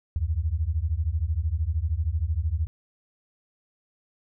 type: beating tone pair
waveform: sine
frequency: 73.42 / 86.42 Hz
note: D2 / F2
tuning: 0 / -18 cents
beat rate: 13 Hz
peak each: -26 dBFS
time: 0.16-2.67 s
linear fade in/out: 0 ms
effects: none